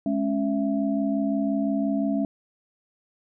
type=tone cluster; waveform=sine; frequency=209.7 / 275.5 / 664 Hz; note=G#3 / C#4 / E5; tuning=+17 / -11 / +12 cents; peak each=-26 / -24 / -31 dBFS; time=0.06-2.25 s; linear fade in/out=2 ms; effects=none